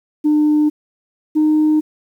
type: tone pair in turn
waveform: sine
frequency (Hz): 301.1 / 307.2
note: D4 / D#4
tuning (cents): +43 / -22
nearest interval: unison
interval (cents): 35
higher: second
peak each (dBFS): -9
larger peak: neither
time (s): 0.24-0.7 / 1.35-1.81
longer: neither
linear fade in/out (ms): 20
effects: tanh soft clip ceiling -8 dBFS + 8-bit